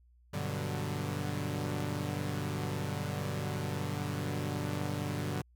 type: chord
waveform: sawtooth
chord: G major seventh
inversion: none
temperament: equal with one note detuned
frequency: 98 / 122.97 / 146.83 / 185 Hz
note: G2 / B2 / D3 / F#3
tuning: 0 / -7 / 0 / 0 cents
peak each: -34 / -36 / -33 / -38 dBFS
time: 0.33-5.42 s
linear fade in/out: 10 ms
effects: added 60 Hz sine -60 dBFS peak until 5.55 s